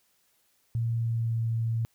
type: tone with pitch glide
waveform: sine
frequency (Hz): 115.7 to 114.17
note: A#2 to A#2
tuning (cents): -13 to -36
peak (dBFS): -25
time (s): 0.75-1.85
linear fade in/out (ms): 0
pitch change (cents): -23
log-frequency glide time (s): 0.95-1.43
effects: white hiss -69 dBFS RMS until 1.94 s